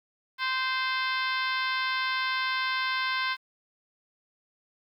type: harmonic tone with a mistuned harmonic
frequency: 520 Hz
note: C5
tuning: 11 cents flat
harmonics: 2 / 3 / 4 / 5 / 6 / 7 / 8 / 9 / 10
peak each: -31 / -31 / -33 / -38 / -39 / -38 / -39 / -43 / -44 dBFS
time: 0.38-3.37 s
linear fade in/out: 50 ms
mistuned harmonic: 7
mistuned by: -32 cents
effects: 10-bit